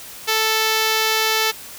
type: tone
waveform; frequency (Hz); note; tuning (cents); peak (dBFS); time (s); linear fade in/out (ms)
5% pulse; 440; A4; 0; -5; 0.27-1.52; 20
effects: white hiss -37 dBFS RMS until 1.78 s